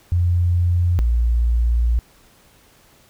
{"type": "tone pair in turn", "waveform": "sine", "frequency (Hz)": [87.6, 58.47], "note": ["F2", "A#1"], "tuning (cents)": [6, 6], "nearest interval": "perfect fifth", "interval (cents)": 700, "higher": "first", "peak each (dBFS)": -14, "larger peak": "neither", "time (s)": [[0.12, 0.99], [0.99, 1.99]], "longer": "second", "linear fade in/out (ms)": 0, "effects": ["pink hiss -53 dBFS RMS until 3.09 s"]}